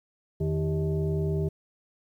sine tone with frequency modulation, 155.56 Hz, D#3, in tune, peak -24 dBFS, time 0.4-1.49 s, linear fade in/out 10 ms, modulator 240 Hz, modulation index 1.1, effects 10-bit

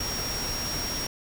sine tone in noise, 5588 Hz, F8, in tune, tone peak -31 dBFS, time 0-1.07 s, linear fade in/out 5 ms, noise pink, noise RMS -33 dBFS, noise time 0-1.07 s, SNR -1 dB, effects none

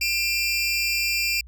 25% pulse tone pair together, 2387 / 2677 Hz, D7 / E7, +28 / +26 cents, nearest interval major second, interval 198 cents, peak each -19 / -23 dBFS, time 0.01-1.41 s, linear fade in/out 5 ms, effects added 60 Hz sine -41 dBFS peak until 1.47 s

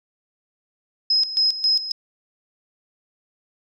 sine tone with tremolo, 5110 Hz, D#8, 45 cents sharp, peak -15 dBFS, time 1.1-1.92 s, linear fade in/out 5 ms, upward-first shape square, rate 3.7 Hz, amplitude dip 75%, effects none

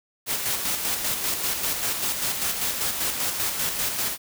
white noise with tremolo, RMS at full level -25 dBFS, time 0.26-4.18 s, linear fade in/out 50 ms, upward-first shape square, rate 5.1 Hz, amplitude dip 40%, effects none

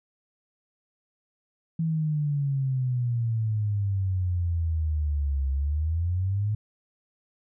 sine exponential two-way sweep, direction down then up, 164.81 to 67 to 108 Hz, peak -23 dBFS, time 1.79-6.55 s, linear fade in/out 5 ms, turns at 5.5 s, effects none

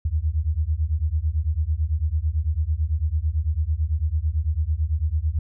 sine beating tone pair, 73.42 / 82.42 Hz, D2 / E2, 0 / 0 cents, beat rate 9 Hz, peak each -23 dBFS, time 0.05-5.39 s, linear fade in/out 5 ms, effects none

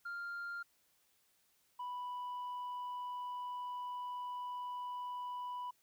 sine tone pair in turn, 1396.9 / 987.8 Hz, F6 / B5, 0 / 0 cents, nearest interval tritone, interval 600 cents, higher first, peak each -38 / -37 dBFS, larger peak second, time 0.05-0.63 / 1.79-5.71 s, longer second, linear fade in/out 10 ms, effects tanh soft clip ceiling -39 dBFS + white hiss -74 dBFS RMS until 5.82 s

